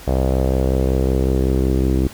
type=tone with low-pass filter sweep; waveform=sawtooth; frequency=65.4 Hz; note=C2; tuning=in tune; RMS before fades=-17 dBFS; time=0.07-2.08 s; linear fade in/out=10 ms; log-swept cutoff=620 to 340 Hz; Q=2.9; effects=pink hiss -39 dBFS RMS until 2.13 s